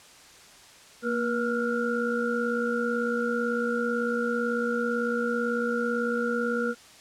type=tone cluster; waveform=sine; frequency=234.5 / 480.3 / 1372 / 1430 Hz; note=A#3 / B4 / F6 / F6; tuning=+11 / -48 / -31 / +41 cents; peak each=-29 / -28 / -34 / -32 dBFS; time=1.02-6.75 s; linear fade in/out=50 ms; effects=white hiss -51 dBFS RMS until 7 s + low-pass 8000 Hz 12 dB/octave